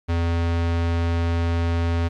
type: tone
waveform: square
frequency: 84.5 Hz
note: E2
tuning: 43 cents sharp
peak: -20 dBFS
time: 0.08-2.09 s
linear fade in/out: 20 ms
effects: low-pass 4000 Hz 12 dB/octave + 10-bit